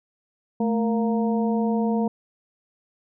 harmonic tone with a mistuned harmonic, 232.5 Hz, A#3, 4 cents flat, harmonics 1 / 2 / 3 / 4, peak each -21 / -27 / -31 / -33 dBFS, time 0.6-2.08 s, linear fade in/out 5 ms, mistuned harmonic 1, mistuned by -99 cents, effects none

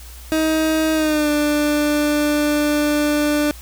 30% pulse tone with pitch glide, 315.6 to 296.2 Hz, D#4 to D4, +25 to +15 cents, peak -13 dBFS, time 0.32-3.51 s, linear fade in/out 0 ms, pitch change -110 cents, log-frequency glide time 0.94-1.3 s, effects added 60 Hz sine -36 dBFS peak until 3.61 s + white hiss -42 dBFS RMS until 3.61 s

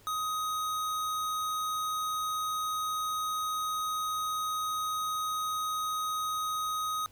square tone, 1255 Hz, D#6, 15 cents sharp, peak -31 dBFS, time 0.07-7.06 s, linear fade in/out 0 ms, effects added 104 Hz sine -63 dBFS peak until 7.11 s + pink hiss -60 dBFS RMS until 7.11 s

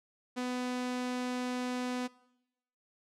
sawtooth tone, 249.6 Hz, B3, 19 cents sharp, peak -29 dBFS, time 0.36-2.08 s, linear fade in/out 20 ms, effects noise-tail reverb RT60 0.9 s tail -22 dB re dry + low-pass 8000 Hz 12 dB/octave

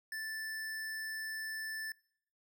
square tone, 1760 Hz, A6, in tune, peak -39 dBFS, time 0.12-1.92 s, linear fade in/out 2 ms, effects noise-tail reverb RT60 0.7 s tail -26 dB re dry

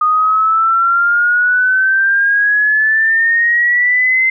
sine exponential sweep, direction up, 1231 to 2075 Hz, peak -9 dBFS, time 0.01-4.3 s, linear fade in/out 5 ms, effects none

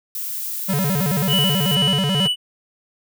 violet noise, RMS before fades -27 dBFS, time 0.15-1.75 s, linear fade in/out 2 ms
square tone with vibrato, 166.1 Hz, E3, 13 cents sharp, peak -19 dBFS, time 0.68-2.28 s, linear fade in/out 20 ms, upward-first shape square, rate 9.2 Hz, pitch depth 250 cents each way
triangle tone with tremolo, 2960 Hz, F#7, in tune, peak -15 dBFS, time 1.27-2.36 s, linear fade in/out 50 ms, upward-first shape sine, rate 2.2 Hz, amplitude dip 60%
effects none

